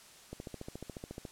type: click train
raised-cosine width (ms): 2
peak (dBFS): -28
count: 14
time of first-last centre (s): 0.33-1.252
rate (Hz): 14.1
effects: white hiss -56 dBFS RMS until 1.31 s + low-pass 10000 Hz 12 dB/octave